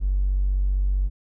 triangle tone, 47.7 Hz, G1, 47 cents flat, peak -15 dBFS, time 0-1.1 s, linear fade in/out 50 ms, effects tanh soft clip ceiling -16 dBFS

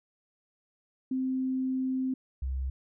sine tone pair in turn, 260.3 / 65.81 Hz, C4 / C2, -9 / +11 cents, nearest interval 2 octaves, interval 2380 cents, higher first, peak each -27 / -29 dBFS, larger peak first, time 1.11-2.14 / 2.42-2.7 s, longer first, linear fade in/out 5 ms, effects none

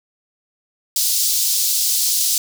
pink high-pass noise, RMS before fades -18 dBFS, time 0.96-2.38 s, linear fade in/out 2 ms, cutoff 4400 Hz, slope 24 dB/octave, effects none

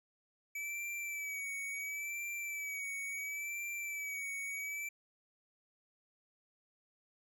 square tone with vibrato, 2294 Hz, D7, 41 cents flat, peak -39 dBFS, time 0.55-4.89 s, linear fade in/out 5 ms, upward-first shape sine, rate 0.72 Hz, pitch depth 47 cents each way, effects none

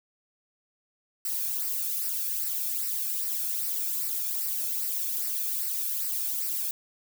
violet noise with flanger, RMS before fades -30 dBFS, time 1.25-6.71 s, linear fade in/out 2 ms, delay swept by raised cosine 0.29 to 1.04 ms, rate 2.5 Hz, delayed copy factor -0.6, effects none

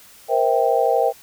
sine chord, C dominant seventh, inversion third, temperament just, 470.9 / 523.3 / 654.1 / 784.9 Hz, Bb4 / C5 / E5 / G5, +18 / 0 / -14 / +2 cents, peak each -20 / -21 / -21 / -20 dBFS, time 0.28-1.13 s, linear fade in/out 50 ms, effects white hiss -47 dBFS RMS until 1.22 s

